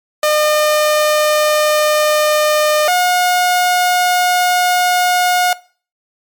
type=tone pair in turn; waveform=sawtooth; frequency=606 / 720.7 Hz; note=D#5 / F#5; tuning=-46 / -46 cents; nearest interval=minor third; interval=300 cents; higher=second; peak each=-7 dBFS; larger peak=neither; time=0.23-2.88 / 2.88-5.53 s; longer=neither; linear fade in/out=2 ms; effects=noise-tail reverb RT60 0.4 s tail -20 dB re dry + MP3 96 kbps